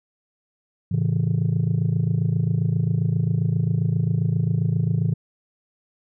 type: chord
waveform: sine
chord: A major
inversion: none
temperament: just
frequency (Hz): 110 / 137.5 / 165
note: A2 / C#3 / E3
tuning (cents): 0 / -14 / +2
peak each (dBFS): -21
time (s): 0.91-5.14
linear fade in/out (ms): 10
effects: tanh soft clip ceiling -14 dBFS